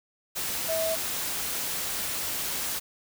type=tone in noise; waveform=sine; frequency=647 Hz; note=E5; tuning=32 cents flat; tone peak=-26 dBFS; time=0.68-0.96 s; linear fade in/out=20 ms; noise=white; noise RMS=-31 dBFS; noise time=0.35-2.8 s; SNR=+2 dB; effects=none